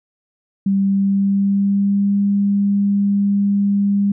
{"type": "tone with pitch glide", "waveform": "sine", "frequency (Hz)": [196, 200.8], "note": ["G3", "G3"], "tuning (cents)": [0, 42], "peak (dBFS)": -13, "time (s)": [0.66, 4.12], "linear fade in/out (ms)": 5, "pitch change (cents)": 42, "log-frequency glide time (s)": [0.81, 2.19], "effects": []}